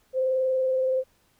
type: tone with frequency modulation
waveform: sine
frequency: 520 Hz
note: C5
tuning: 11 cents flat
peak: -21 dBFS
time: 0.13-1.04 s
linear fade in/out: 50 ms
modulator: 21.2 Hz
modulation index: 0.26
effects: pink hiss -65 dBFS RMS until 1.39 s